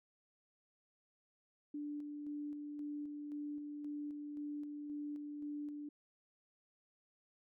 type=tone with tremolo; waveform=sine; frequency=293.7 Hz; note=D4; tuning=in tune; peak=-40 dBFS; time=1.74-5.89 s; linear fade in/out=5 ms; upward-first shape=square; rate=1.9 Hz; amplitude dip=30%; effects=none